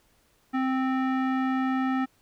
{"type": "tone with low-pass filter", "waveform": "square", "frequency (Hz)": 261.6, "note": "C4", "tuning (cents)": 0, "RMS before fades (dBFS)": -26, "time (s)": [0.53, 2.06], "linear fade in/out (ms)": 20, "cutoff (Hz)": 1700, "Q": 1.7, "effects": ["pink hiss -65 dBFS RMS until 2.21 s"]}